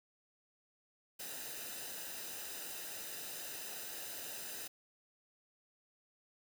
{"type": "noise with comb filter", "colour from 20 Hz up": "white", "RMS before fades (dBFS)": -45, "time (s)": [1.19, 4.68], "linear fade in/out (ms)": 10, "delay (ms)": 0.9, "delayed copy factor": -0.6, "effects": []}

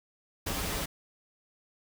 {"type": "noise with comb filter", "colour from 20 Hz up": "pink", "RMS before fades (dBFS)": -33, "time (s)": [0.46, 0.86], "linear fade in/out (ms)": 10, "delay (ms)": 8.2, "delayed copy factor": -0.55, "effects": []}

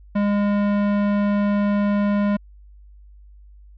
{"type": "tone with tanh clipping", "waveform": "sine", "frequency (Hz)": 204.1, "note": "G#3", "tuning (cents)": -30, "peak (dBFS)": -19, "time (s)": [0.15, 2.37], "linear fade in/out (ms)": 10, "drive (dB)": 18, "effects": ["added 50 Hz sine -43 dBFS peak until 3.77 s"]}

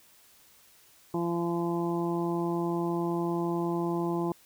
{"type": "harmonic tone", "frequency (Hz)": 170.9, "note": "F3", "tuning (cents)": -37, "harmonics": [1, 2, 3, 4, 5, 6], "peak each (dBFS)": [-32, -29, -44, -39, -38, -39], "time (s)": [1.14, 4.32], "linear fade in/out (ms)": 2, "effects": ["white hiss -59 dBFS RMS until 4.45 s"]}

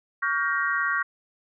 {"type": "chord", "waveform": "sine", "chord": "G half-diminished seventh", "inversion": "second", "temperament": "just", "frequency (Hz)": [1128.9, 1411.2, 1568, 1881.6], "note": ["Db6", "F6", "G6", "Bb6"], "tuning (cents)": [31, 18, 0, 16], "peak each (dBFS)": -28, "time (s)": [0.22, 1.03], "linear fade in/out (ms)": 10, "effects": []}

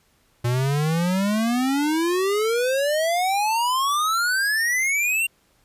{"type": "exponential sweep", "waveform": "square", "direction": "up", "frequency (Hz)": [118, 2794], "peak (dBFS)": -20, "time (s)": [0.44, 5.27], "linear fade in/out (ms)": 10, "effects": ["pink hiss -62 dBFS RMS until 5.64 s", "resampled to 32000 Hz"]}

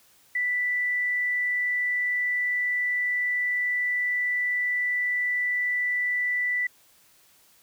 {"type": "tone", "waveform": "sine", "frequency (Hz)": 1975.5, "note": "B6", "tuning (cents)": 0, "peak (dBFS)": -23, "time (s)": [0.35, 6.67], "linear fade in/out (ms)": 5, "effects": ["white hiss -59 dBFS RMS until 7.62 s"]}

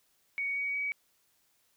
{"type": "tone with pitch steps", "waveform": "sine", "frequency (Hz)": [2238, 2254, 2269], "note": ["C#7", "C#7", "C#7"], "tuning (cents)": [16, 28, 40], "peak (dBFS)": -30, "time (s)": [0.38, 0.92], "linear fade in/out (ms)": 0, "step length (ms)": 180, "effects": ["white hiss -71 dBFS RMS until 1.76 s"]}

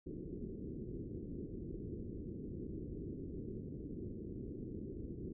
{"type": "low-pass noise", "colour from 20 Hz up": "white", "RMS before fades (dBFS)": -45, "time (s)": [0.06, 5.33], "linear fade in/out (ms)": 10, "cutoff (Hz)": 400, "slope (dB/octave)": 48, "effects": []}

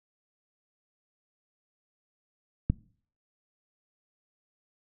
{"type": "click", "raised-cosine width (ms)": 5, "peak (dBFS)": -11, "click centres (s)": 2.7, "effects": ["noise-tail reverb RT60 0.5 s tail -22 dB re dry"]}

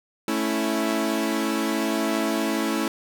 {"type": "chord", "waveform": "sawtooth", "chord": "A major", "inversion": "none", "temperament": "equal", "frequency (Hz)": [220, 277.2, 329.6], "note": ["A3", "C#4", "E4"], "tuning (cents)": [0, 0, 0], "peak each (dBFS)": [-23, -24, -22], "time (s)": [0.28, 2.88], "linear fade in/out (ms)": 2, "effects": []}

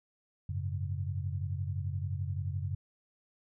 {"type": "chord", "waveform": "sine", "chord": "F# suspended second", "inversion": "none", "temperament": "just", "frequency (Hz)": [92.5, 104.06, 138.75], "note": ["F#2", "G#2", "C#3"], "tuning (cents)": [0, 4, 2], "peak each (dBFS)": [-34, -39, -38], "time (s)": [0.49, 2.75], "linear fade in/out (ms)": 5, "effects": []}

